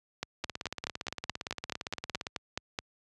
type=two click trains; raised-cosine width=0.2 ms; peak=-18 / -15 dBFS; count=33 / 13; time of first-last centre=0.44-2.269 / 0.23-2.789 s; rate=17.5 / 4.69 Hz; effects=high-pass 60 Hz 12 dB/octave + resampled to 24000 Hz